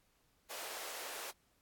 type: high-pass noise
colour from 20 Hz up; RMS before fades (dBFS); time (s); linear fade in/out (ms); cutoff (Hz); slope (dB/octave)
pink; -45; 0.49-1.32; 20; 450; 24
effects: pink hiss -74 dBFS RMS until 1.61 s + AAC 64 kbps